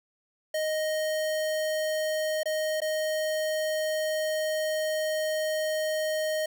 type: tone with dropouts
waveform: square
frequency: 622.3 Hz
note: D#5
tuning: in tune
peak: -27 dBFS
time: 0.54-6.46 s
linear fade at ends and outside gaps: 5 ms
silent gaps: 2.433-2.456 / 2.804-2.817 s
effects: none